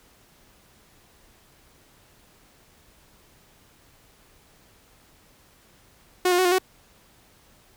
sawtooth tone with pitch steps, 363.9 / 355.1 / 371.1 / 354.4 / 373.2 Hz, F#4 / F4 / F#4 / F4 / F#4, -29 / +29 / +5 / +25 / +15 cents, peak -14 dBFS, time 6.25-6.585 s, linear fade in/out 5 ms, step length 67 ms, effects pink hiss -57 dBFS RMS until 7.76 s

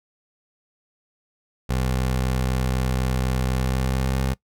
20% pulse tone with pitch glide, 64 to 65.88 Hz, C2 to C2, -38 to +12 cents, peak -16 dBFS, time 1.69-4.34 s, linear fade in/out 10 ms, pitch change +50 cents, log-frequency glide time 3.51-4.22 s, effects noise-tail reverb RT60 0.1 s tail -21 dB re dry

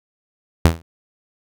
sawtooth tone with exponential decay, 82.41 Hz, E2, in tune, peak -3 dBFS, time 0.65-0.82 s, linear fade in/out 0 ms, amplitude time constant 35 ms, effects none

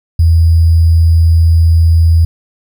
sine tone with sample-and-hold, 82.41 Hz, E2, in tune, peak -4 dBFS, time 0.19-2.25 s, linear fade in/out 5 ms, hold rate 4900 Hz, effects none

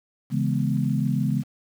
sine chord, C# minor seventh, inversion none, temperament equal, 138.59 / 164.81 / 207.7 / 246.9 Hz, C#3 / E3 / G#3 / B3, 0 / 0 / 0 / 0 cents, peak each -24 / -28 / -26 / -28 dBFS, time 0.3-1.44 s, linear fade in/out 50 ms, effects 8-bit

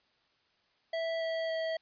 square tone with pitch steps, 657 / 652.5 / 648 Hz, E5 / E5 / E5, -6 / -18 / -30 cents, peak -32 dBFS, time 0.93-1.77 s, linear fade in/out 5 ms, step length 280 ms, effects white hiss -71 dBFS RMS until 1.81 s + resampled to 11025 Hz

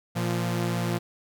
sawtooth tone pair together, 116.54 / 173.25 Hz, A#2 / F3, 0 / -14 cents, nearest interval perfect fifth, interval 686 cents, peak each -24 dBFS, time 0.15-0.99 s, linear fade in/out 20 ms, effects none

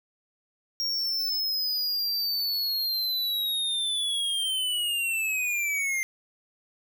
square linear sweep, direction down, 5588 to 2088 Hz, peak -26 dBFS, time 0.8-6.03 s, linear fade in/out 0 ms, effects none

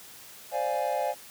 triangle chord, D half-diminished seventh, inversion third, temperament equal, 523.3 / 587.3 / 698.5 / 830.6 Hz, C5 / D5 / F5 / Ab5, 0 / 0 / 0 / 0 cents, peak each -31 / -29 / -30 / -29 dBFS, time 0.51-1.15 s, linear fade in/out 50 ms, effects white hiss -48 dBFS RMS until 1.3 s + high-pass 60 Hz 12 dB/octave

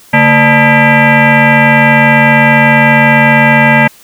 sine tone with frequency modulation, 880 Hz, A5, in tune, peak -3 dBFS, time 0.13-3.88 s, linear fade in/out 10 ms, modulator 369 Hz, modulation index 4.1, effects white hiss -40 dBFS RMS until 4.03 s

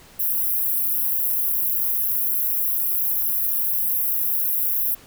white high-pass noise, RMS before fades -22 dBFS, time 0.19-4.95 s, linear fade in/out 10 ms, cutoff 11000 Hz, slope 96 dB/octave, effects pink hiss -48 dBFS RMS until 5.06 s

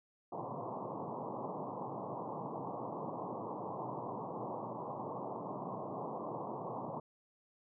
white band-pass noise, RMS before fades -42 dBFS, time 0.32-7 s, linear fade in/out 5 ms, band 110 to 1100 Hz, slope 96 dB/octave, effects none

